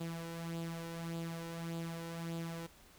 sawtooth tone with flanger, 166.6 Hz, E3, 19 cents sharp, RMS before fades -42 dBFS, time 0-2.67 s, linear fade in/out 10 ms, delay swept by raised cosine 0.25 to 2.15 ms, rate 1.7 Hz, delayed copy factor +0.55, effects pink hiss -61 dBFS RMS until 2.98 s

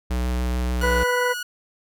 square tone with vibrato, 61.74 Hz, B1, in tune, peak -22 dBFS, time 0.1-1.04 s, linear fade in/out 10 ms, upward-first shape sine, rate 6.8 Hz, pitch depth 12 cents each way
sawtooth tone, 1458 Hz, F#6, 26 cents flat, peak -24 dBFS, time 0.81-1.43 s, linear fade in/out 5 ms
harmonic tone, 493.9 Hz, B4, in tune, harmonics 1 / 2 / 3 / 4, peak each -22 / -25 / -27 / -28 dBFS, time 0.82-1.34 s, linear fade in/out 20 ms
effects none

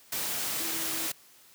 sine tone in noise, 324.7 Hz, E4, 26 cents flat, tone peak -42 dBFS, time 0.6-1.07 s, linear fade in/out 5 ms, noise white, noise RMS -32 dBFS, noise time 0.12-1.12 s, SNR -13 dB, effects white hiss -57 dBFS RMS until 1.54 s + high-pass 100 Hz 12 dB/octave

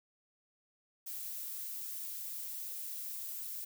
violet noise with high-pass filter sweep, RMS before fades -42 dBFS, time 1.06-3.65 s, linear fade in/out 10 ms, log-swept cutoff 910 to 270 Hz, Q 0.99, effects none

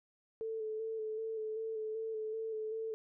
sine tone with vibrato, 440 Hz, A4, in tune, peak -36 dBFS, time 0.41-2.94 s, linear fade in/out 0 ms, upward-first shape square, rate 2.6 Hz, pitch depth 22 cents each way, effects none

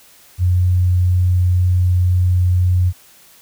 sine tone, 90.2 Hz, F#2, 44 cents flat, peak -11 dBFS, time 0.38-2.93 s, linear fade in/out 50 ms, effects white hiss -47 dBFS RMS until 3.41 s

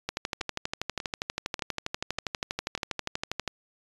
two click trains, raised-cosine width 0.2 ms, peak -18 / -12 dBFS, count 5 / 43, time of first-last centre 0.41-2.777 / 0.09-3.477 s, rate 1.69 / 12.4 Hz, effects resampled to 24000 Hz

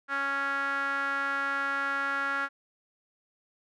sawtooth tone with band-pass filter, 277.2 Hz, C#4, in tune, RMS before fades -30 dBFS, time 0.08-2.49 s, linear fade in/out 50 ms, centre 1500 Hz, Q 6.7, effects none

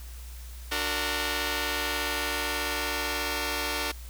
5% pulse chord, D augmented, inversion none, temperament just, 293.7 / 367.1 / 458.9 Hz, D4 / F#4 / A#4, 0 / -14 / -27 cents, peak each -21 / -23 / -20 dBFS, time 0.71-3.92 s, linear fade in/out 10 ms, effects added 60 Hz sine -39 dBFS peak until 4.09 s + white hiss -50 dBFS RMS until 4.09 s

